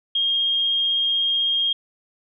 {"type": "tone with vibrato", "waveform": "sine", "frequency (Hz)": 3233, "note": "G#7", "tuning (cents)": -47, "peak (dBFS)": -18, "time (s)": [0.15, 1.73], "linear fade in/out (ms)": 5, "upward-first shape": "sine", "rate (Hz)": 16, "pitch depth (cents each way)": 8, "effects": []}